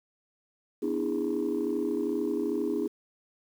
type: chord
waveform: sine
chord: E dominant seventh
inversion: second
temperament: just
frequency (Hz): 247.2 / 296.7 / 329.6 / 412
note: B3 / D4 / E4 / G#4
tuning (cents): +2 / +18 / 0 / -14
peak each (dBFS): -33 / -31 / -31 / -30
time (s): 0.82-2.88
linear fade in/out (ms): 10
effects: tanh soft clip ceiling -20 dBFS + 9-bit